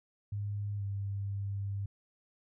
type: tone with pitch glide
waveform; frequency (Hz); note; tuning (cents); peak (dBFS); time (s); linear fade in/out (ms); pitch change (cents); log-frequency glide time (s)
sine; 102.3 to 99.56; G#2 to G2; -26 to +27; -33; 0.32-1.86; 5; -47; 0.77-0.83
effects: none